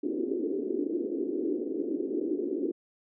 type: band-pass noise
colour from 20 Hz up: white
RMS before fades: -31 dBFS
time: 0.03-2.72 s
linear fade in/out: 10 ms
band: 270 to 400 Hz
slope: 48 dB/octave
effects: none